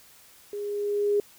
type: tone with level ramp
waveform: sine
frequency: 410.6 Hz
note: G#4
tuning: 20 cents flat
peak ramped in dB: -31 to -19 dBFS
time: 0.53-1.2 s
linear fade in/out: 2 ms
effects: white hiss -54 dBFS RMS until 1.38 s